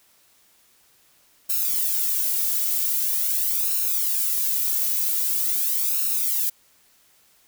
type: noise with flanger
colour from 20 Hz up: violet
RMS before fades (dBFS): -23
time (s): 1.49-6.5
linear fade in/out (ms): 10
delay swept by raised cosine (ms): 0.74 to 2.34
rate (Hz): 0.44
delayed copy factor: +1
effects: white hiss -59 dBFS RMS until 7.47 s